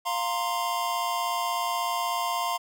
square chord, F suspended fourth, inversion none, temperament just, 698.5 / 931.3 / 1047.7 Hz, F5 / Bb5 / C6, 0 / -2 / +2 cents, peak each -32 / -32 / -30 dBFS, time 0.05-2.58 s, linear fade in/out 20 ms, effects none

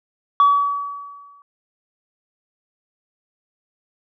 sine tone with exponential decay, 1139 Hz, C#6, 47 cents sharp, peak -7 dBFS, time 0.4-1.42 s, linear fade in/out 1 ms, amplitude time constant 220 ms, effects tanh soft clip ceiling -7 dBFS

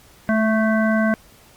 harmonic tone with a mistuned harmonic, 220 Hz, A3, in tune, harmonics 1 / 3 / 5 / 7 / 9, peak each -17 / -22 / -29 / -24 / -33 dBFS, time 0.29-1.14 s, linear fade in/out 0 ms, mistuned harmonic 1, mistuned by -15 cents, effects pink hiss -50 dBFS RMS until 1.56 s + Opus 48 kbps

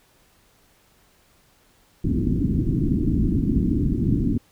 white low-pass noise, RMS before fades -21 dBFS, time 2.04-4.38 s, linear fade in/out 5 ms, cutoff 310 Hz, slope 48 dB/octave, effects pink hiss -59 dBFS RMS until 4.51 s

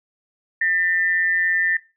sine tone pair together, 1798.2 / 1975.5 Hz, A6 / B6, +37 / 0 cents, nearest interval major second, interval 163 cents, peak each -18 / -25 dBFS, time 0.61-1.77 s, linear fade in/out 5 ms, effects noise-tail reverb RT60 0.3 s tail -20 dB re dry

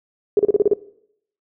sine tone bursts, 412 Hz, G#4, 14 cents flat, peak -10 dBFS, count 7, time 0.37-0.735 s, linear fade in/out 2 ms, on 23 ms, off 34 ms, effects noise-tail reverb RT60 0.7 s tail -20 dB re dry

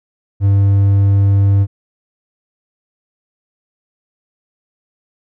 triangle tone, 99.2 Hz, G2, 21 cents sharp, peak -6 dBFS, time 0.4-1.67 s, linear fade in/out 50 ms, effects none

